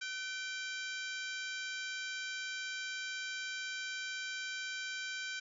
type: harmonic tone with a mistuned harmonic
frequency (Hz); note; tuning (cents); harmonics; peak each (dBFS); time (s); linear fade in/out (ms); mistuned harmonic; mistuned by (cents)
784; G5; 0; 2 / 3 / 4 / 5 / 6 / 7 / 8 / 9; -41 / -45 / -47 / -49 / -51 / -52 / -53 / -54; 0.01-5.4; 10; 2; -56
effects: none